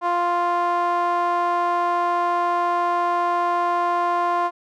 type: tone with band-pass filter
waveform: sawtooth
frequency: 349.2 Hz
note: F4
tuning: in tune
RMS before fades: -21 dBFS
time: 0.01-4.51 s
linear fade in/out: 50 ms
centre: 910 Hz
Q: 7.7
effects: none